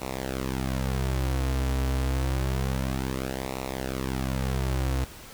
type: tone with flanger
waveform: sawtooth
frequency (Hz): 65.6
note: C2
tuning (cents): +5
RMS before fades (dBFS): -28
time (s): 0.01-5.05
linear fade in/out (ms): 10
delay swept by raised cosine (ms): 0.62 to 5.62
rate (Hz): 0.28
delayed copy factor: -0.9
effects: pink hiss -45 dBFS RMS until 5.33 s